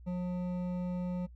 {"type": "tone with hard clipping", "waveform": "triangle", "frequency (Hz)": 179.5, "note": "F3", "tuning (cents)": 48, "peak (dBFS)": -34, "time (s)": [0.06, 1.27], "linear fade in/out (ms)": 20, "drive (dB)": 13, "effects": ["noise-tail reverb RT60 0.1 s tail -24 dB re dry", "added 60 Hz sine -49 dBFS peak until 1.35 s"]}